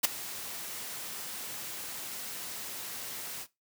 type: noise with ADSR envelope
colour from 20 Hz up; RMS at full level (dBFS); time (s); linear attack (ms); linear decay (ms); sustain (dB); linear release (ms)
white; -21; 0.03-3.47; 18; 10; -19; 58
effects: noise-tail reverb RT60 0.2 s tail -18 dB re dry + high-pass 100 Hz 12 dB/octave